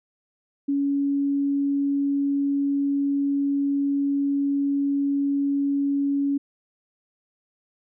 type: tone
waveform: sine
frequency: 280.7 Hz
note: C#4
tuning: 22 cents sharp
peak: -20 dBFS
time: 0.68-6.38 s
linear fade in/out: 10 ms
effects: none